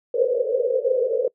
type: band-pass noise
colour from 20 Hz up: pink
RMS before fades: -21 dBFS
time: 0.14-1.28 s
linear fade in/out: 5 ms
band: 460 to 530 Hz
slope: 96 dB/octave
effects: noise-tail reverb RT60 0.1 s tail -23 dB re dry